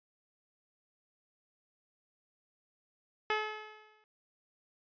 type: tone with exponential decay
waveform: 10% pulse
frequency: 429 Hz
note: A4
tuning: 44 cents flat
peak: -19 dBFS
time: 3.3-4.04 s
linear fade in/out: 1 ms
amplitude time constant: 160 ms
effects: resampled to 11025 Hz